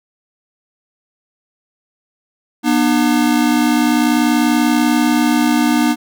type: tone pair together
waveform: square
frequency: 240.9 / 301.3 Hz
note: B3 / D4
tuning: -43 / +44 cents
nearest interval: major third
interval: 387 cents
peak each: -15 dBFS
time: 2.63-5.96 s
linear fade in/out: 50 ms
effects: none